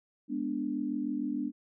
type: chord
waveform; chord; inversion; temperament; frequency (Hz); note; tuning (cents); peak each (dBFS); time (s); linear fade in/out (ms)
sine; G# diminished; none; equal; 207.7 / 246.9 / 293.7; G#3 / B3 / D4; 0 / 0 / 0; -38 / -34 / -33; 0.28-1.52; 50
effects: none